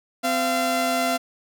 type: tone pair together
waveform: sawtooth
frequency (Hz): 256.7 / 686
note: C4 / F5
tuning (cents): -33 / -31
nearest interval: octave + perfect fourth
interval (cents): 1702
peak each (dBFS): -22 / -18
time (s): 0.23-1.18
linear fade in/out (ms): 20
effects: none